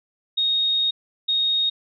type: tone pair in turn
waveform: sine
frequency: 3729 / 3729 Hz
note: A#7 / A#7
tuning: 0 / 0 cents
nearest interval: unison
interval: 0 cents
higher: neither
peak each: -18 dBFS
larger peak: neither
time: 0.37-0.91 / 1.28-1.7 s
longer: first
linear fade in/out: 10 ms
effects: none

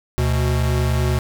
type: tone pair together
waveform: square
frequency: 73.43 / 123.5 Hz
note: D2 / B2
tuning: 0 / 0 cents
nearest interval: major sixth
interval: 900 cents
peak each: -20 dBFS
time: 0.18-1.19 s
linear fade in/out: 0 ms
effects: none

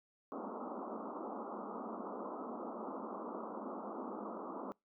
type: band-pass noise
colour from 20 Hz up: pink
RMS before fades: -44 dBFS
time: 0.32-4.72 s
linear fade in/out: 0 ms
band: 200 to 1300 Hz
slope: 96 dB/octave
effects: noise-tail reverb RT60 0.2 s tail -25 dB re dry

